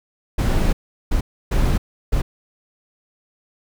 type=noise bursts at uneven times; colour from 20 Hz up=brown; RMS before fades=-17 dBFS; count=4; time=0.38-0.73 / 1.11-1.21 / 1.51-1.78 / 2.12-2.22 s; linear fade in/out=10 ms; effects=none